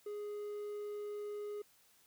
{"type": "tone", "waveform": "triangle", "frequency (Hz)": 415.3, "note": "G#4", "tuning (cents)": 0, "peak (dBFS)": -38, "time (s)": [0.06, 1.62], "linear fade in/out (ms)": 5, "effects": ["white hiss -68 dBFS RMS until 2.06 s"]}